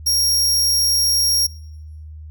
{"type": "tone", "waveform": "sawtooth", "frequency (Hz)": 5588, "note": "F8", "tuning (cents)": 0, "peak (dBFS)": -12, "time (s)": [0.06, 1.47], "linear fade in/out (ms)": 10, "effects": ["noise-tail reverb RT60 1.0 s tail -25 dB re dry", "added 77 Hz sine -33 dBFS peak until 2.3 s"]}